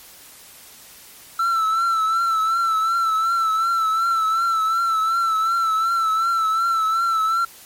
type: tone with vibrato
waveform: triangle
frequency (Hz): 1333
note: E6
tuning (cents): +19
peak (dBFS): -15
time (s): 1.39-7.45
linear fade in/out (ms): 5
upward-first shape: triangle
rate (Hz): 2.7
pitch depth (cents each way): 55
effects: white hiss -44 dBFS RMS until 7.65 s + MP3 64 kbps